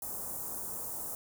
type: band-stop noise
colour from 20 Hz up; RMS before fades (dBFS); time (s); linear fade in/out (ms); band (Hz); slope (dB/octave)
white; -39; 0.02-1.15; 2; 1100 to 7700; 24
effects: none